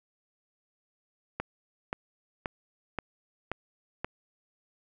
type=click train; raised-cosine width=0.5 ms; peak=-16 dBFS; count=6; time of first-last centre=1.4-4.046 s; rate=1.89 Hz; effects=none

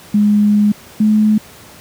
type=tone pair in turn; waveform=sine; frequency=207.9 / 213.9 Hz; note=G#3 / A3; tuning=+2 / -49 cents; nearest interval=unison; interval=49 cents; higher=second; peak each=-8 dBFS; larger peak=neither; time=0.14-0.72 / 1-1.38 s; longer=first; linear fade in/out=5 ms; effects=pink hiss -39 dBFS RMS until 1.8 s + high-pass 80 Hz 12 dB/octave

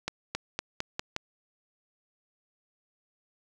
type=accelerating click train; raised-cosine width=0.2 ms; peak=-13 dBFS; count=6; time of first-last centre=0.08-1.164 s; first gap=270 ms; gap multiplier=0.89; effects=none

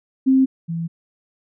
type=tone pair in turn; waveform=sine; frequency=264.2 / 166.44 Hz; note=C4 / E3; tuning=+17 / +17 cents; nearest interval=minor sixth; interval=800 cents; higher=first; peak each=-11 / -22 dBFS; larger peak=first; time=0.26-0.46 / 0.68-0.88 s; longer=neither; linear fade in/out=20 ms; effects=none

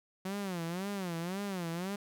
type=tone with vibrato; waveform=sawtooth; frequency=183.3 Hz; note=F#3; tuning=16 cents flat; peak=-31 dBFS; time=0.25-1.96 s; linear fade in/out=5 ms; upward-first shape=sine; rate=1.9 Hz; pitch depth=180 cents each way; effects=none

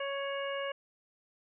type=harmonic tone with a mistuned harmonic; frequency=555 Hz; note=C#5; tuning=2 cents sharp; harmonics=1 / 2 / 3 / 4 / 5; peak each=-35 / -41 / -42 / -45 / -43 dBFS; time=0-0.72 s; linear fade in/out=5 ms; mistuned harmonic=5; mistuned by=+42 cents; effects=none

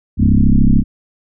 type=tone with frequency modulation; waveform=sine; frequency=100.6 Hz; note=G2; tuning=45 cents sharp; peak=-7 dBFS; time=0.17-0.84 s; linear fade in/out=50 ms; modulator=33.7 Hz; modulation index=4.6; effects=none

